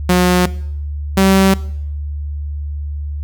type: tone pair in turn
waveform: sawtooth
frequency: 180.1 / 192.45 Hz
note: F#3 / G3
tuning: -46 / -32 cents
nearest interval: minor second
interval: 114 cents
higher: second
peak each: -5 dBFS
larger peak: neither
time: 0.09-0.46 / 1.17-1.54 s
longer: neither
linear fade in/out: 5 ms
effects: noise-tail reverb RT60 0.7 s tail -19 dB re dry + added 73 Hz sine -20 dBFS peak until 3.23 s